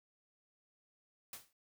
white noise with exponential decay, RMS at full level -44 dBFS, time 1.33-1.53 s, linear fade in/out 2 ms, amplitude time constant 42 ms, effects none

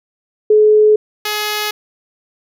sine / 5% pulse tone pair in turn, 426.4 / 421.5 Hz, G#4 / G#4, +46 / +26 cents, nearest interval unison, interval 20 cents, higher first, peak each -6 dBFS, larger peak neither, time 0.5-0.96 / 1.25-1.71 s, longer neither, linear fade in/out 5 ms, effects none

